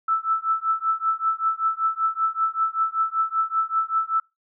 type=tone with tremolo; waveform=sine; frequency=1318.5 Hz; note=E6; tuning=in tune; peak=-16 dBFS; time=0.08-4.2 s; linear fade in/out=5 ms; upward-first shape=triangle; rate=5.2 Hz; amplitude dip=100%; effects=noise-tail reverb RT60 0.2 s tail -25 dB re dry